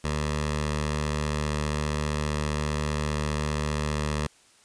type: tone with notch filter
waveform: 10% pulse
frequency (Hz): 75.1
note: D2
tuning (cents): +39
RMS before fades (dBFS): -28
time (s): 0.04-4.27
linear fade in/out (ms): 5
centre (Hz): 310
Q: 1.3
effects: white hiss -58 dBFS RMS until 4.64 s + resampled to 22050 Hz